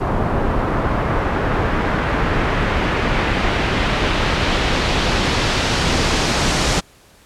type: noise with low-pass filter sweep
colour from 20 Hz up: pink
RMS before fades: -18 dBFS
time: 0-6.81 s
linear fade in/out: 20 ms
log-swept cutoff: 1000 to 6700 Hz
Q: 1
effects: pink hiss -49 dBFS RMS until 7.25 s + low-pass 12000 Hz 12 dB/octave